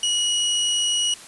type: tone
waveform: sawtooth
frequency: 2912 Hz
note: F#7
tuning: 28 cents flat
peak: -16 dBFS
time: 0.03-1.14 s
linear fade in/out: 2 ms
effects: white hiss -42 dBFS RMS until 1.27 s + resampled to 24000 Hz